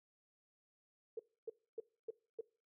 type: tone bursts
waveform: sine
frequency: 449.8 Hz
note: A4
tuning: 38 cents sharp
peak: -39 dBFS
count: 5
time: 1.17-2.41 s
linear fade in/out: 5 ms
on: 24 ms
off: 280 ms
effects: noise-tail reverb RT60 0.4 s tail -22 dB re dry